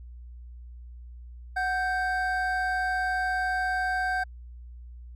triangle tone pair together, 740 / 1565.7 Hz, F#5 / G6, 0 / -3 cents, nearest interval octave + minor second, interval 1297 cents, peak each -26 dBFS, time 1.56-4.24 s, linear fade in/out 10 ms, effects added 60 Hz sine -41 dBFS peak until 5.15 s

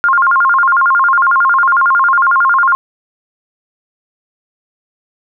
sine tone with vibrato, 1226 Hz, D#6, 26 cents flat, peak -7 dBFS, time 0.04-2.75 s, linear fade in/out 0 ms, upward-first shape square, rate 11 Hz, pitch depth 240 cents each way, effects none

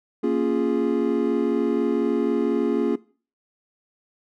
triangle chord, Bb minor seventh, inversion none, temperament equal, 233.1 / 277.2 / 349.2 / 415.3 Hz, Bb3 / Db4 / F4 / Ab4, 0 / 0 / 0 / 0 cents, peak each -23 dBFS, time 0.23-2.96 s, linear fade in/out 10 ms, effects noise-tail reverb RT60 0.4 s tail -20 dB re dry

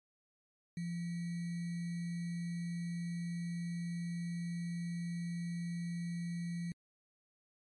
sine tone with sample-and-hold, 171.7 Hz, F3, 29 cents flat, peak -36 dBFS, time 0.77-6.72 s, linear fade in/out 2 ms, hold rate 2100 Hz, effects MP3 48 kbps

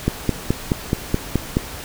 click train, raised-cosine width 3 ms, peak -3 dBFS, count 8, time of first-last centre 0.08-1.569 s, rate 4.7 Hz, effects pink hiss -33 dBFS RMS until 1.84 s

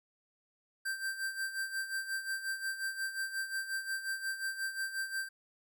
square tone with tremolo, 1568 Hz, G6, in tune, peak -33 dBFS, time 0.85-5.29 s, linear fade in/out 10 ms, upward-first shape sine, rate 5.6 Hz, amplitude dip 70%, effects none

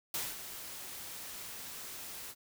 white noise with ADSR envelope, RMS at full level -35 dBFS, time 0.14-2.35 s, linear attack 3 ms, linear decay 210 ms, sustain -10 dB, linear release 51 ms, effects none

